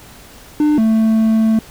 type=tone pair in turn; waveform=triangle; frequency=300 / 221.4 Hz; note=D4 / A3; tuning=+37 / +11 cents; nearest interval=perfect fourth; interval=526 cents; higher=first; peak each=-8 dBFS; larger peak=neither; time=0.6-0.78 / 0.78-1.59 s; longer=second; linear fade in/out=2 ms; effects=pink hiss -40 dBFS RMS until 1.7 s